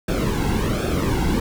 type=noise with flanger; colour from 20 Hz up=brown; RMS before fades=-21 dBFS; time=0.08-1.4 s; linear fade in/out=5 ms; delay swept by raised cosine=1 to 1.69 ms; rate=1.3 Hz; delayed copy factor=-0.75; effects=none